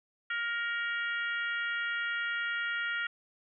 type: harmonic tone with a mistuned harmonic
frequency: 470 Hz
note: A#4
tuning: 14 cents sharp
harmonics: 3 / 4 / 5 / 6 / 7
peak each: -33 / -35 / -43 / -43 / -45 dBFS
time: 0.3-3.07 s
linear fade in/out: 5 ms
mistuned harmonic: 5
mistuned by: -37 cents
effects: none